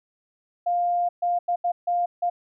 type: tone bursts at uneven times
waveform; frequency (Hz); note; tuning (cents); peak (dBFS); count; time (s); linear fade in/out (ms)
sine; 702; F5; +9; -20; 6; 0.66-1.09 / 1.22-1.39 / 1.48-1.56 / 1.64-1.72 / 1.87-2.06 / 2.22-2.3; 10
effects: none